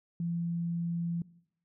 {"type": "tone", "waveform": "sine", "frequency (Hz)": 170, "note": "F3", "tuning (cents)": -46, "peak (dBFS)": -30, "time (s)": [0.2, 1.22], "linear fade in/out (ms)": 2, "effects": ["noise-tail reverb RT60 0.7 s tail -20 dB re dry"]}